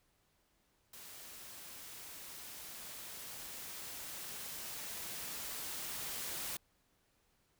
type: noise with level ramp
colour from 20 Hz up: white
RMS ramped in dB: -52 to -41 dBFS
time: 0.93-6.57 s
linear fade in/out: 5 ms
effects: pink hiss -75 dBFS RMS until 7.59 s